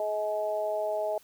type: tone with amplitude modulation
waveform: sine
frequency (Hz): 635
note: D#5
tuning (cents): +35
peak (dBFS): -23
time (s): 0-1.18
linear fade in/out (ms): 2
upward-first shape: sine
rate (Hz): 211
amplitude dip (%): 90
effects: white hiss -59 dBFS RMS until 1.23 s